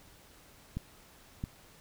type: clicks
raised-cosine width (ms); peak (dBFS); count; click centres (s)
5; -22; 2; 0.77 / 1.439
effects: pink hiss -58 dBFS RMS until 1.8 s